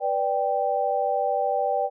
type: chord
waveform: sine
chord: G major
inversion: first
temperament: equal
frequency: 493.9 / 587.3 / 784 Hz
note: B4 / D5 / G5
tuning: 0 / 0 / 0 cents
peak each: -28 / -26 / -24 dBFS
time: 0-1.9 s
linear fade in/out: 50 ms
effects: none